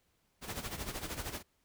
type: noise with tremolo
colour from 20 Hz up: pink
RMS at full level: -38 dBFS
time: 0.41-1.43 s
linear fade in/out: 50 ms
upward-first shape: sine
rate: 13 Hz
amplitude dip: 70%
effects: pink hiss -75 dBFS RMS until 1.64 s